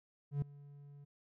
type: tone with ADSR envelope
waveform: triangle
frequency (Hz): 143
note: D3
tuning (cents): -46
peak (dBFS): -28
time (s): 0.31-1.05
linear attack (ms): 110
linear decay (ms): 3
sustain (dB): -22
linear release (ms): 13
effects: none